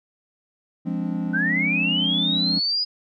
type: chord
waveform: triangle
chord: D half-diminished seventh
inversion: first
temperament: equal with one note detuned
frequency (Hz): 174.61 / 207.7 / 261.6 / 290.6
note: F3 / Ab3 / C4 / D4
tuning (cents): 0 / 0 / 0 / -18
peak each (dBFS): -25 / -27 / -28 / -29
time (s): 0.85-2.6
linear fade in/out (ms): 20
type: linear sweep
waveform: sine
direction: up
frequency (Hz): 1496 to 4978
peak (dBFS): -20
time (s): 1.33-2.85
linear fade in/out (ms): 20
effects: none